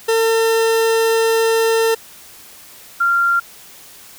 40% pulse / sine tone pair in turn, 451.8 / 1385.5 Hz, A4 / F6, +46 / -14 cents, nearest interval octave + perfect fifth, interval 1940 cents, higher second, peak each -12 dBFS, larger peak neither, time 0.08-1.95 / 3-3.4 s, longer first, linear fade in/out 10 ms, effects white hiss -41 dBFS RMS until 4.18 s

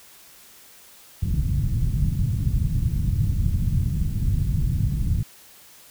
white low-pass noise, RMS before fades -22 dBFS, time 1.22-5.23 s, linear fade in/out 10 ms, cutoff 140 Hz, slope 24 dB/octave, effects white hiss -49 dBFS RMS until 5.9 s

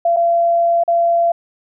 sine tone with dropouts, 682 Hz, F5, 41 cents flat, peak -11 dBFS, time 0.05-1.32 s, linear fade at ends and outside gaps 5 ms, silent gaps 0.164-0.168 / 0.837-0.878 s, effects none

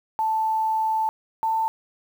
sine tone pair in turn, 880 / 890.7 Hz, A5 / A5, 0 / +21 cents, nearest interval unison, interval 21 cents, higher second, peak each -20 dBFS, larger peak neither, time 0.19-1.09 / 1.43-1.68 s, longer first, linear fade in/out 0 ms, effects 8-bit

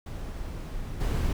brown noise with level steps, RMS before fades -35 / -26 dBFS, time 0.06-1.33 s, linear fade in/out 5 ms, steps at 1 s, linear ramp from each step 10 ms, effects none

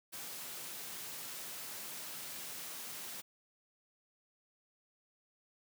white high-pass noise, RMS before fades -45 dBFS, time 0.12-3.22 s, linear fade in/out 20 ms, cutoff 110 Hz, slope 48 dB/octave, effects none

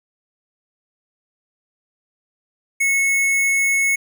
square tone, 2194 Hz, C#7, 18 cents flat, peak -16 dBFS, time 2.8-3.96 s, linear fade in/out 10 ms, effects none

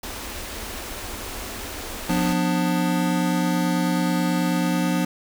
pink band-stop noise, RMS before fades -33 dBFS, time 0.03-2.33 s, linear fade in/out 5 ms, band 100 to 200 Hz, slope 48 dB/octave
square chord, B diminished, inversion second, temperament just, 177.8 / 246.9 / 296.3 Hz, F3 / B3 / D4, +31 / 0 / +15 cents, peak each -23 / -27 / -26 dBFS, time 2.09-5.05 s, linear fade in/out 5 ms
effects none

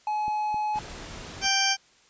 triangle tone, 848 Hz, G#5, 36 cents sharp, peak -23 dBFS, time 0.07-0.79 s, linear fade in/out 2 ms
clicks, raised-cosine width 3 ms, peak -29 dBFS, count 3, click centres 0.281 / 0.544 / 0.759 s
pink noise, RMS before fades -40 dBFS, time 0.73-1.49 s, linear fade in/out 50 ms
harmonic tone, 784 Hz, G5, in tune, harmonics 1 / 2 / 3 / 4 / 6 / 7 / 8, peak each -29 / -29 / -29 / -29 / -29 / -29 / -29 dBFS, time 1.41-1.77 s, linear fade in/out 50 ms
effects white hiss -59 dBFS RMS until 2.09 s + resampled to 16000 Hz

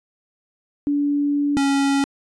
sine / square tone pair in turn, 288 / 277.4 Hz, D4 / C#4, -34 / +1 cents, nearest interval minor second, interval 65 cents, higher first, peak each -17 dBFS, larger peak neither, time 0.87-1.57 / 1.57-2.04 s, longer first, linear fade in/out 0 ms, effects resampled to 22050 Hz

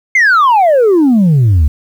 sine exponential sweep, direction down, 2159 to 69.3 Hz, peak -3 dBFS, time 0.15-1.68 s, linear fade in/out 5 ms, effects tanh soft clip ceiling -4 dBFS + 7-bit

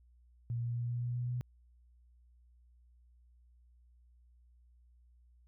sine tone with pitch steps, 118.2 / 119.02 / 119.85 / 120.68 / 121.52 / 122.37 / 123.22 Hz, A#2 / A#2 / A#2 / B2 / B2 / B2 / B2, +24 / +36 / +48 / -40 / -28 / -16 / -4 cents, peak -33 dBFS, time 0.5-1.41 s, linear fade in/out 0 ms, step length 130 ms, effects added 60 Hz sine -61 dBFS peak until 5.47 s

